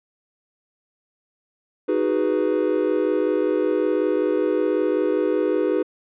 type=chord; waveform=triangle; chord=G# minor seventh; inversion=second; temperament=equal; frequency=311.1 / 370 / 415.3 / 493.9 Hz; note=D#4 / F#4 / G#4 / B4; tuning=0 / 0 / 0 / 0 cents; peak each=-22 dBFS; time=1.88-5.83 s; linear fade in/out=10 ms; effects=resampled to 8000 Hz